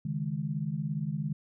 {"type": "chord", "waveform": "sine", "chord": "C# suspended second", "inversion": "none", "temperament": "just", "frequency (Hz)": [138.59, 155.92, 207.9], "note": ["C#3", "D#3", "G#3"], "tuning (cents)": [0, 4, 2], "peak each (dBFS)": [-36, -32, -36], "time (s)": [0.05, 1.33], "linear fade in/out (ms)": 5, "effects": []}